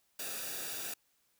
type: noise with comb filter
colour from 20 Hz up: white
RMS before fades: -40 dBFS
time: 0.19-0.94 s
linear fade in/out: 5 ms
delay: 0.95 ms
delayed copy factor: -0.6
effects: white hiss -74 dBFS RMS until 1.39 s